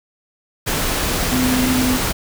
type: tone in noise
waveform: sine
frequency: 254.1 Hz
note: B3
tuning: 49 cents sharp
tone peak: -16 dBFS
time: 1.31-1.98 s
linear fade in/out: 20 ms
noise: pink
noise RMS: -20 dBFS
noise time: 0.66-2.13 s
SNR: +1 dB
effects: none